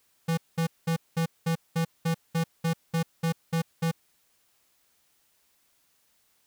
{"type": "tone bursts", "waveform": "square", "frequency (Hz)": 164.81, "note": "E3", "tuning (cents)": 0, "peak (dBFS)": -24, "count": 13, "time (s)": [0.28, 3.915], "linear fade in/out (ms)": 10, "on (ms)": 95, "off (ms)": 200, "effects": ["white hiss -68 dBFS RMS until 6.46 s"]}